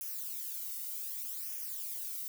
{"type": "noise with flanger", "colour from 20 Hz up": "violet", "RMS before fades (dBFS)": -40, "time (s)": [0.01, 2.28], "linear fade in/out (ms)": 0, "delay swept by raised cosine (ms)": [0.24, 1.23], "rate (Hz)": 0.65, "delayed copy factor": -0.7, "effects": []}